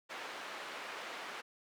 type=band-pass noise; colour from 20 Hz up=white; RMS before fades=-45 dBFS; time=0.09-1.42 s; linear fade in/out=20 ms; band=390 to 2200 Hz; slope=12 dB/octave; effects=none